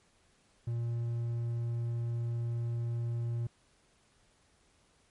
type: tone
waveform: triangle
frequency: 117.6 Hz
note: A#2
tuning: 16 cents sharp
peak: -29 dBFS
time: 0.67-3.47 s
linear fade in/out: 5 ms
effects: pink hiss -68 dBFS RMS until 5.1 s + MP3 48 kbps